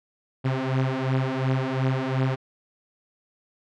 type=beating tone pair; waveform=sawtooth; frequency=130 / 132.8 Hz; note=C3 / C3; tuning=-11 / +26 cents; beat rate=2.8 Hz; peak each=-22 / -21 dBFS; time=0.44-2.36 s; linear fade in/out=20 ms; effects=low-pass 3000 Hz 12 dB/octave